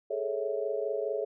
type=chord; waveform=sine; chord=A major seventh; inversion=third; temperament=equal with one note detuned; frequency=415.3 / 440 / 554.4 / 653.6 Hz; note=G#4 / A4 / C#5 / E5; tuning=0 / 0 / 0 / -15 cents; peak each=-34 / -34 / -34 / -37 dBFS; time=0.1-1.25 s; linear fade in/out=10 ms; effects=none